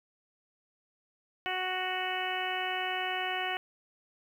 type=harmonic tone; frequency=370 Hz; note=F#4; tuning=in tune; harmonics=1 / 2 / 3 / 4 / 5 / 6 / 7 / 8; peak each=-41 / -35 / -42 / -40 / -38 / -40 / -41 / -38 dBFS; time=1.46-3.57 s; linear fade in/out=0 ms; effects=10-bit